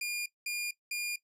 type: tone bursts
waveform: sawtooth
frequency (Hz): 2418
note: D7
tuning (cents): +50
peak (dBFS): -29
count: 3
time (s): 0.01-1.16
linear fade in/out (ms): 5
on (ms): 250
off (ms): 200
effects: noise-tail reverb RT60 0.1 s tail -17 dB re dry + resampled to 32000 Hz